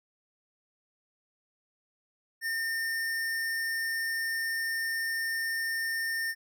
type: tone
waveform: square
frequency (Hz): 1814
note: A#6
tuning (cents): -48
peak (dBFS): -30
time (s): 2.41-6.35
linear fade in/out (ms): 50
effects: none